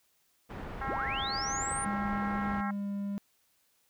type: low-pass noise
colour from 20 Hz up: pink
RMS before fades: -41 dBFS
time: 0.49-2.62 s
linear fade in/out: 20 ms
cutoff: 1600 Hz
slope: 12 dB/octave
type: harmonic tone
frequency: 269.3 Hz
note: C#4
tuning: 50 cents flat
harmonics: 3 / 4 / 5 / 6 / 7 / 8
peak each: -37 / -40 / -39 / -43 / -45 / -49 dBFS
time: 0.81-2.71 s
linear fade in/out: 5 ms
type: linear sweep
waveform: sine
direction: up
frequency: 32.7 to 9397 Hz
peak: -34 dBFS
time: 0.87-1.85 s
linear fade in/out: 10 ms
type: tone with pitch glide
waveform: triangle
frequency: 204.3 to 200.7 Hz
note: G#3 to G3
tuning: -28 to +41 cents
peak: -30 dBFS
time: 1.86-3.18 s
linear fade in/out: 0 ms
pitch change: -31 cents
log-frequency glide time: 2.38-2.89 s
effects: white hiss -71 dBFS RMS until 3.89 s